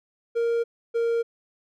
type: tone pair in turn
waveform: triangle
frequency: 466.2 / 464.5 Hz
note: A#4 / A#4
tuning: 0 / -6 cents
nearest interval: unison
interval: 6 cents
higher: first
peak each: -19 dBFS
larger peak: neither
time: 0.35-0.64 / 0.94-1.23 s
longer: neither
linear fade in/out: 20 ms
effects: none